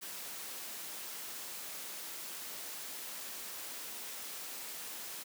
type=noise; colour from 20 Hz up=white; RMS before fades=-44 dBFS; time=0.01-5.24 s; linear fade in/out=20 ms; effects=high-pass 200 Hz 12 dB/octave